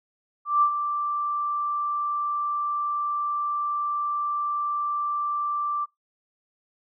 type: tone with ADSR envelope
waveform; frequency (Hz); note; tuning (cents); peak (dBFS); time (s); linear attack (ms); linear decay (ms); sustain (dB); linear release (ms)
sine; 1174.7; D6; 0; -15; 0.45-5.86; 170; 80; -9; 25
effects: noise-tail reverb RT60 0.2 s tail -26 dB re dry